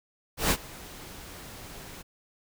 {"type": "noise with ADSR envelope", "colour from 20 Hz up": "pink", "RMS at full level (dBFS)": -22, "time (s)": [0.37, 2.03], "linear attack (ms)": 140, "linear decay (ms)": 55, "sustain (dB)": -22, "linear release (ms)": 20, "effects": []}